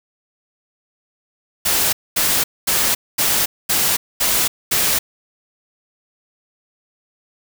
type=noise bursts; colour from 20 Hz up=white; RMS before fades=-17 dBFS; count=7; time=1.65-4.99 s; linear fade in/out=10 ms; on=280 ms; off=230 ms; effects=none